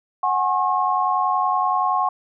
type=chord; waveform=sine; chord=F# suspended second; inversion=none; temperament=equal with one note detuned; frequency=740 / 830.6 / 1081.5 Hz; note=F#5 / G#5 / C#6; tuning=0 / 0 / -43 cents; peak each=-22 / -24 / -20 dBFS; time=0.23-2.09 s; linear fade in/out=5 ms; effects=none